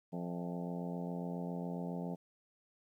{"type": "harmonic tone with a mistuned harmonic", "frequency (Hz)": 87.31, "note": "F2", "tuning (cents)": 0, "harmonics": [2, 3, 4, 5, 6, 7, 8, 9, 10], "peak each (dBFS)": [-39, -45, -52, -48, -50, -51, -51, -53, -55], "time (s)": [0.12, 2.16], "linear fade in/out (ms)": 20, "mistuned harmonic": 8, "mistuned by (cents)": -56, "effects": ["12-bit"]}